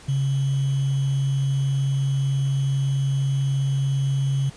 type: tone with sample-and-hold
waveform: sine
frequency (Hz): 136.4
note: C#3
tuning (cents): -28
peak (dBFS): -19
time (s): 0.08-4.5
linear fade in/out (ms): 10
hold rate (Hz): 3150
effects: pink hiss -46 dBFS RMS until 4.56 s + resampled to 22050 Hz